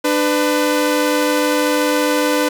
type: tone pair together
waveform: sawtooth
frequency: 297.9 / 501 Hz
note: D4 / B4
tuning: +25 / +25 cents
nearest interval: major sixth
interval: 900 cents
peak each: -13 / -13 dBFS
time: 0.04-2.49 s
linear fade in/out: 10 ms
effects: none